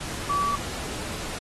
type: tone in noise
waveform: sine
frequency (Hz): 1147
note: D6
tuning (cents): -41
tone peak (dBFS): -22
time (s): 0.29-0.56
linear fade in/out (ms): 10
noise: pink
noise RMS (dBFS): -34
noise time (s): 0-1.39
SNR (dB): +9
effects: low-pass 11000 Hz 12 dB/octave + AAC 32 kbps